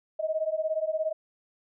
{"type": "beating tone pair", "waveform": "sine", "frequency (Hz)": [622.3, 639.3], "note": ["D#5", "D#5"], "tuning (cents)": [0, 47], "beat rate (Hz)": 17, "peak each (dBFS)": -29, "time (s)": [0.19, 1.13], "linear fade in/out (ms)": 10, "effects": []}